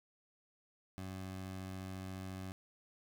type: tone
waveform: 20% pulse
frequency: 94.3 Hz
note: F#2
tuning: 33 cents sharp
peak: -38 dBFS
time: 0.98-2.52 s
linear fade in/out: 0 ms
effects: none